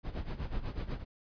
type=noise with tremolo; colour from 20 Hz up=brown; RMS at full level=-33 dBFS; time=0.03-1.05 s; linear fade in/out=50 ms; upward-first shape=sine; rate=8.1 Hz; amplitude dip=80%; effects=resampled to 11025 Hz